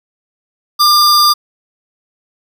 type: tone pair together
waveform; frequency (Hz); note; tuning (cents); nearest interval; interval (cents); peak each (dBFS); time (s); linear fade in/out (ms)
square; 1194 / 4813; D6 / D8; +28 / +42; 2 octaves; 2414; -10; 0.79-1.34; 20
effects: none